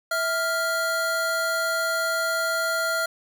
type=tone pair together; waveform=square; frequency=655.1 / 1396.9 Hz; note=E5 / F6; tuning=-11 / 0 cents; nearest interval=octave + minor second; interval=1311 cents; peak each=-28 / -25 dBFS; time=0.11-3.06 s; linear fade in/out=5 ms; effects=none